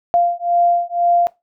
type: beating tone pair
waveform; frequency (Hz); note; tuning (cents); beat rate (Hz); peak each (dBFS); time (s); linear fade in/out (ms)
sine; 694 / 696; F5 / F5; -11 / -6; 2; -16; 0.14-1.27; 0
effects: noise-tail reverb RT60 0.2 s tail -20 dB re dry